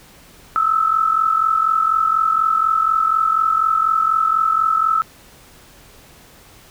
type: tone pair together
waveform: sine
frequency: 1273 / 1317.1 Hz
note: D#6 / E6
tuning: +39 / -2 cents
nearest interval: minor second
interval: 59 cents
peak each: -19 / -15 dBFS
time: 0.56-5.02 s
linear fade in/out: 0 ms
effects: pink hiss -46 dBFS RMS until 6.7 s